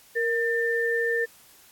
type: tone pair together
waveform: sine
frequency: 467 / 1792 Hz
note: A#4 / A6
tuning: +3 / +31 cents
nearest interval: octave + major seventh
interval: 2328 cents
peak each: -25 dBFS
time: 0.15-1.26 s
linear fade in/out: 20 ms
effects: white hiss -54 dBFS RMS until 1.71 s + AAC 64 kbps